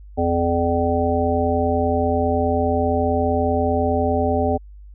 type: harmonic tone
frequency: 85.1 Hz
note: F2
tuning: 44 cents flat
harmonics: 1 / 3 / 5 / 7 / 9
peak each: -23 / -23 / -23 / -23 / -23 dBFS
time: 0.17-4.58 s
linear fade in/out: 20 ms
effects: added 50 Hz sine -38 dBFS peak until 4.94 s